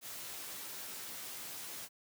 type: noise with comb filter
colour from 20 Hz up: white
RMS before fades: -45 dBFS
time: 0.01-1.89 s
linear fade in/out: 50 ms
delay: 14 ms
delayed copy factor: -0.5
effects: high-pass 100 Hz 12 dB/octave